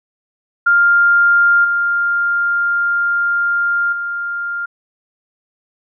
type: tone with level steps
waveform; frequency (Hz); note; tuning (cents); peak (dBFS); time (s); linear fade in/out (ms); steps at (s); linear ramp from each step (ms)
sine; 1400; F6; +4; -8 / -13 / -19; 0.66-4.66; 10; 1.64 / 3.92; 10
effects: none